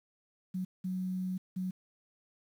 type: tone bursts at uneven times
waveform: sine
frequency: 185 Hz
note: F#3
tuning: in tune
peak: -32 dBFS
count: 3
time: 0.54-0.65 / 0.84-1.38 / 1.56-1.71 s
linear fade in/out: 10 ms
effects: 10-bit